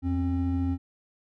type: tone pair together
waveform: triangle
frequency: 84.6 / 267.9 Hz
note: E2 / C4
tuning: +45 / +41 cents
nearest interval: octave + minor sixth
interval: 1996 cents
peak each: -25 dBFS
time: 0.02-0.78 s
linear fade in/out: 50 ms
effects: none